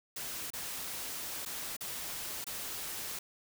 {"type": "noise with dropouts", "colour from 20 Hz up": "white", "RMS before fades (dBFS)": -40, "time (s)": [0.16, 3.19], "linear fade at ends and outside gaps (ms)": 5, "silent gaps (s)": [[0.504, 0.534], [1.452, 1.459], [1.767, 1.807], [2.443, 2.466]], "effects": []}